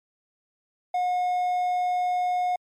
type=tone; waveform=triangle; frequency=722 Hz; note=F#5; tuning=43 cents flat; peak=-20 dBFS; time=0.94-2.56 s; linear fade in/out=5 ms; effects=MP3 64 kbps